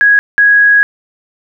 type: tone pair in turn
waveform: sine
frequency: 1659 / 1659 Hz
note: G#6 / G#6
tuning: -2 / -2 cents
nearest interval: unison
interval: 0 cents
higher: neither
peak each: -4 dBFS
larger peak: neither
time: 0.01-0.19 / 0.38-0.83 s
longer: second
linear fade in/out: 0 ms
effects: none